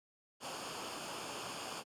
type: noise with comb filter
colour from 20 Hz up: pink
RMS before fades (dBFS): -43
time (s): 0.4-1.84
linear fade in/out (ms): 50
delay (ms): 0.51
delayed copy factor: -0.6
effects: high-pass 150 Hz 12 dB/octave + low-pass 9000 Hz 12 dB/octave